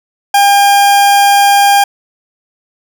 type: tone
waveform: 40% pulse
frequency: 804 Hz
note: G5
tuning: 44 cents sharp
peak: -4 dBFS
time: 0.34-1.84 s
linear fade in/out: 5 ms
effects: none